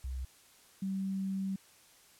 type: tone pair in turn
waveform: sine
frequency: 64.7 / 192.65 Hz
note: C2 / G3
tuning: -19 / -30 cents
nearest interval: octave + perfect fifth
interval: 1889 cents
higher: second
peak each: -35 / -32 dBFS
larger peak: second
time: 0.04-0.25 / 0.82-1.56 s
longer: second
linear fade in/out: 5 ms
effects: white hiss -61 dBFS RMS until 2.19 s + low-pass 12000 Hz 12 dB/octave